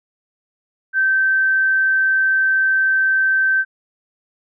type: tone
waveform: sine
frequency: 1551 Hz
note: G6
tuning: 19 cents flat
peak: -13 dBFS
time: 0.93-3.65 s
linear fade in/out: 50 ms
effects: none